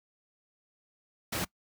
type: noise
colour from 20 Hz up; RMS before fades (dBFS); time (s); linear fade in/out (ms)
pink; -32; 1.32-1.45; 10
effects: noise-tail reverb RT60 0.1 s tail -22 dB re dry + high-pass 80 Hz 12 dB/octave